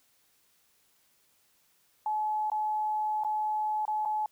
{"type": "tone with dropouts", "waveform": "sine", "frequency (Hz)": 855, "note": "A5", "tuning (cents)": -50, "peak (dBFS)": -27, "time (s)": [2.06, 4.26], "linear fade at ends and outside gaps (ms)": 2, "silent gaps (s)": [[2.5, 2.517], [3.237, 3.247], [3.853, 3.879], [4.051, 4.057]], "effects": ["white hiss -68 dBFS RMS until 4.31 s"]}